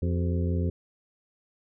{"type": "harmonic tone with a mistuned harmonic", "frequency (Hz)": 86.7, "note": "F2", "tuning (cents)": -12, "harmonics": [1, 2, 3, 4, 5, 6], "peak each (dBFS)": [-25, -31, -35, -37, -39, -41], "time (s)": [0.02, 0.7], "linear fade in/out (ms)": 5, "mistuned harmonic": 4, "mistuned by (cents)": 110, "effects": []}